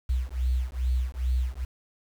sine beating tone pair, 61.74 / 64.14 Hz, B1 / C2, 0 / -34 cents, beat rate 2.4 Hz, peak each -27 dBFS, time 0.09-1.65 s, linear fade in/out 10 ms, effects 8-bit

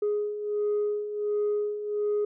sine beating tone pair, 415.3 / 416.7 Hz, G#4 / G#4, 0 / +6 cents, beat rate 1.4 Hz, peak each -31 / -25 dBFS, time 0.02-2.25 s, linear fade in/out 5 ms, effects tanh soft clip ceiling -21 dBFS

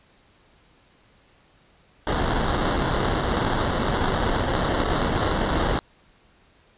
pink noise with sample-and-hold, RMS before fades -23 dBFS, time 2.07-5.79 s, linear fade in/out 0 ms, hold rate 2450 Hz, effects pink hiss -58 dBFS RMS until 6.77 s + resampled to 8000 Hz

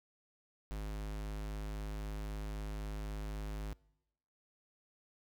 square tone, 51.91 Hz, G#1, in tune, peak -39 dBFS, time 0.71-3.73 s, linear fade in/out 0 ms, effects noise-tail reverb RT60 0.9 s tail -24 dB re dry

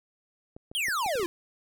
clicks, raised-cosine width 2 ms, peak -30 dBFS, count 7, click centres 0.565 / 0.715 / 0.884 / 1.062 / 1.155 / 1.198 / 1.23 s
square exponential sweep, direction down, 3358 to 329 Hz, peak -27 dBFS, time 0.75-1.26 s, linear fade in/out 0 ms
effects none

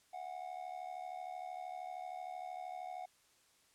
triangle tone with amplitude modulation, 731 Hz, F#5, 21 cents flat, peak -37 dBFS, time 0.13-3.06 s, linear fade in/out 10 ms, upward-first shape sine, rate 73 Hz, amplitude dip 80%, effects white hiss -70 dBFS RMS until 3.74 s + low-pass 10000 Hz 12 dB/octave

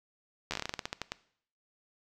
slowing click train, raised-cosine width 0.2 ms, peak -16 dBFS, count 15, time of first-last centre 0.51-1.12 s, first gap 12 ms, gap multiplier 1.18, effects noise-tail reverb RT60 0.6 s tail -19 dB re dry

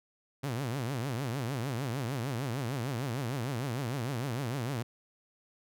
sawtooth tone with vibrato, 127.1 Hz, C3, 50 cents flat, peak -28 dBFS, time 0.43-4.83 s, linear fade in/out 10 ms, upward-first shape triangle, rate 6.6 Hz, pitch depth 270 cents each way, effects none

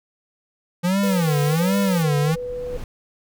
square tone with vibrato, 170 Hz, F3, 46 cents flat, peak -18 dBFS, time 0.83-2.36 s, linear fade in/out 20 ms, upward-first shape sine, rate 1.3 Hz, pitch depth 280 cents each way
sine tone, 493.9 Hz, B4, in tune, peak -26 dBFS, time 1.03-2.77 s, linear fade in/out 5 ms
white noise, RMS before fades -36 dBFS, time 1.03-2.03 s, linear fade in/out 5 ms
brown noise with exponential growth, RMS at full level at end -29 dBFS, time 1.64-2.84 s, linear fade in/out 1 ms, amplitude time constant 260 ms
effects none

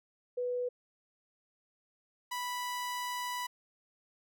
sine / sawtooth tone pair in turn, 493.2 / 986.4 Hz, B4 / B5, -2 / -2 cents, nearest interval octave, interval 1200 cents, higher second, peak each -31 / -31 dBFS, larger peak neither, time 0.37-0.69 / 2.31-3.47 s, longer second, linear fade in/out 10 ms, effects none

